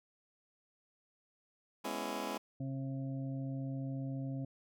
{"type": "chord", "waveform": "15% pulse", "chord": "C# minor seventh", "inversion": "second", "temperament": "just", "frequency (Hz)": [207.9, 249.5, 277.2, 332.6], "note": ["G#3", "B3", "C#4", "E4"], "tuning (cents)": [2, 18, 0, 16], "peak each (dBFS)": -37, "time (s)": [1.84, 2.38], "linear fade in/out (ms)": 10}
{"type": "harmonic tone", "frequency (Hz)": 134.4, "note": "C3", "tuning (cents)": 47, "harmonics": [1, 2, 4, 5], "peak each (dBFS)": [-38, -41, -52, -54], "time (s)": [2.6, 4.45], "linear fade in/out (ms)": 5}
{"effects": []}